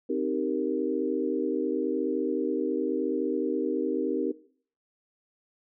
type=chord; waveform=sine; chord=C minor seventh; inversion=none; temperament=equal; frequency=261.6 / 311.1 / 392 / 466.2 Hz; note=C4 / Eb4 / G4 / Bb4; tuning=0 / 0 / 0 / 0 cents; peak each=-31 dBFS; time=0.09-4.32 s; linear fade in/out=10 ms; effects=noise-tail reverb RT60 0.5 s tail -18 dB re dry